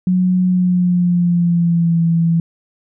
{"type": "tone with pitch glide", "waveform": "sine", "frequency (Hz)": [182.8, 166.66], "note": ["F#3", "E3"], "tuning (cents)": [-21, 19], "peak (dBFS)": -11, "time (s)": [0.07, 2.4], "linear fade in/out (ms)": 2, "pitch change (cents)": -160, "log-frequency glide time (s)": [0.47, 2.01], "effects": []}